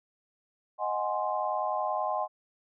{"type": "chord", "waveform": "sine", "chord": "Ab dominant seventh", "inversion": "second", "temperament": "equal", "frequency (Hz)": [622.3, 740, 830.6, 1046.5], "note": ["Eb5", "Gb5", "Ab5", "C6"], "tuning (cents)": [0, 0, 0, 0], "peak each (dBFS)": -33, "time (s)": [0.78, 2.28], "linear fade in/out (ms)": 50, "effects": []}